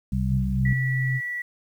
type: harmonic tone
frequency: 64.4 Hz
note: C2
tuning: 27 cents flat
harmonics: 1 / 2 / 3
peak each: -26 / -26 / -26 dBFS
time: 0.12-0.73 s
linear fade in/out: 5 ms
type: tone with pitch glide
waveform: sine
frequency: 130.81 to 129.83 Hz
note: C3 to C3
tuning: 0 to -13 cents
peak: -22 dBFS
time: 0.29-1.21 s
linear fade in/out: 50 ms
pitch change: -13 cents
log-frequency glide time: 0.45-0.98 s
type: tone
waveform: sine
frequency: 1949 Hz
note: B6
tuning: 23 cents flat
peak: -27 dBFS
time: 0.65-1.42 s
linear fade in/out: 5 ms
effects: 9-bit